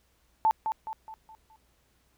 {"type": "tone with echo", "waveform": "sine", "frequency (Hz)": 880, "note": "A5", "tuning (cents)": 0, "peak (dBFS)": -19, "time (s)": [0.45, 0.51], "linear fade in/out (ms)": 0, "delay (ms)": 210, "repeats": 5, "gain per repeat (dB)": -7, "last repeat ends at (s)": 1.56, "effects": ["added 60 Hz sine -69 dBFS peak until 2.17 s", "pink hiss -69 dBFS RMS until 2.17 s"]}